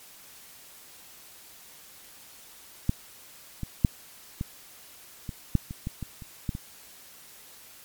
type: clicks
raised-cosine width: 5 ms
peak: -10 / -19 / -6 / -17 / -21 / -8 / -23 / -18 / -21 / -29 / -15 / -21 dBFS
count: 12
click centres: 2.894 / 3.633 / 3.848 / 4.411 / 5.292 / 5.553 / 5.709 / 5.871 / 6.027 / 6.222 / 6.492 / 6.551 s
effects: white hiss -50 dBFS RMS until 7.84 s + MP3 96 kbps